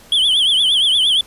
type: tone with vibrato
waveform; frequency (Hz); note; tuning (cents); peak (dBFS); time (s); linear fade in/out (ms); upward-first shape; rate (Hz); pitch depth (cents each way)
triangle; 3231; G#7; -48; -10; 0.12-1.21; 2; triangle; 8.6; 160
effects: pink hiss -44 dBFS RMS until 1.26 s + resampled to 32000 Hz